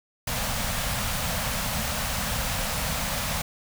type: band-stop noise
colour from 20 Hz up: pink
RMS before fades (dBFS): -28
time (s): 0.27-3.42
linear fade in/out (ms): 5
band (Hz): 240 to 510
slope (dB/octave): 48
effects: none